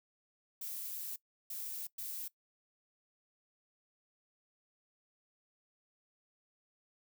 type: noise bursts at uneven times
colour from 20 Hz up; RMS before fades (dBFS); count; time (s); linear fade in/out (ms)
violet; -42; 3; 0.61-1.16 / 1.5-1.87 / 1.98-2.28; 5
effects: noise-tail reverb RT60 0.1 s tail -20 dB re dry